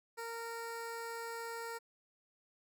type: tone with notch filter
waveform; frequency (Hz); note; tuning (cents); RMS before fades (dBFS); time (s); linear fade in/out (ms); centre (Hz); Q
15% pulse; 461.7; A#4; -17; -43; 0.17-1.79; 20; 3400; 2
effects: none